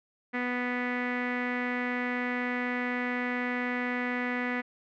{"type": "tone with low-pass filter", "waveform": "sawtooth", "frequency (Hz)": 246.9, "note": "B3", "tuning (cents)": 0, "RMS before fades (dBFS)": -31, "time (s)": [0.33, 4.62], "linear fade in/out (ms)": 20, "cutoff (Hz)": 2000, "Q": 5.6, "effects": []}